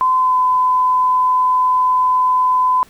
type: tone with pitch glide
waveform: sine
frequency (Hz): 1025 to 1011.5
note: C6 to B5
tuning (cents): -36 to +41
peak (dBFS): -11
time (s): 0.01-2.83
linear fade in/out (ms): 0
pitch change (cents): -23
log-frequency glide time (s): 0.18-0.37
effects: pink hiss -48 dBFS RMS until 2.89 s